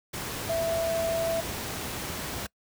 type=tone in noise; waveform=sine; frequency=662 Hz; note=E5; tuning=7 cents sharp; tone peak=-25 dBFS; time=0.49-1.41 s; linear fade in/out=10 ms; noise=pink; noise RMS=-34 dBFS; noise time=0.13-2.47 s; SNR=+6 dB; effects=noise-tail reverb RT60 0.1 s tail -25 dB re dry + high-pass 60 Hz 12 dB/octave